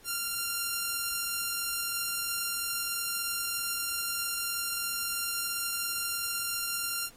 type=tone; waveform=5% pulse; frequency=1387 Hz; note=F6; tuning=12 cents flat; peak=-20 dBFS; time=0.04-7.1 s; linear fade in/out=50 ms; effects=pink hiss -58 dBFS RMS until 7.16 s + AAC 48 kbps